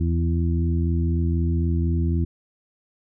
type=harmonic tone with a mistuned harmonic; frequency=84 Hz; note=E2; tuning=33 cents sharp; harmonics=1 / 2 / 3 / 4; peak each=-20 / -26 / -30 / -31 dBFS; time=0-2.25 s; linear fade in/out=10 ms; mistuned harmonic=1; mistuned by=-48 cents; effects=none